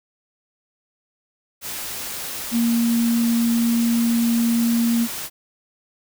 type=tone in noise; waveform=sine; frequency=233.1 Hz; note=A#3; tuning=in tune; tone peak=-16 dBFS; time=2.51-5.08 s; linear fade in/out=50 ms; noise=white; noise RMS=-30 dBFS; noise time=1.61-5.3 s; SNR=+11 dB; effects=none